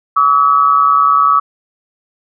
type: tone pair together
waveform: sine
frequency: 1144.8 / 1285 Hz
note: D6 / E6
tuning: -45 / -45 cents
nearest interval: major second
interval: 200 cents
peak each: -10 dBFS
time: 0.16-1.4 s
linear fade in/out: 10 ms
effects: none